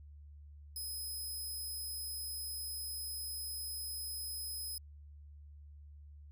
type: tone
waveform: 5% pulse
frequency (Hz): 5090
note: D#8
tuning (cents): +39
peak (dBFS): -34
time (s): 0.76-4.78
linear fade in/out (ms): 2
effects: added 73 Hz sine -51 dBFS peak until 6.31 s